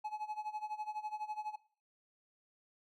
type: tone with tremolo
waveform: triangle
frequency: 851 Hz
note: G#5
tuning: 42 cents sharp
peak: -34 dBFS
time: 0.04-1.56 s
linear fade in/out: 10 ms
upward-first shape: sine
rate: 12 Hz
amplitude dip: 85%
effects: noise-tail reverb RT60 0.4 s tail -17 dB re dry